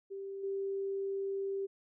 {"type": "tone with level steps", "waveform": "sine", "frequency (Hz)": 392, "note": "G4", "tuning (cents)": 0, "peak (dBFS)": [-39, -33], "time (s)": [0.1, 1.67], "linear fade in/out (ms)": 20, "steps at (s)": 0.43, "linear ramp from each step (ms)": 10, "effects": []}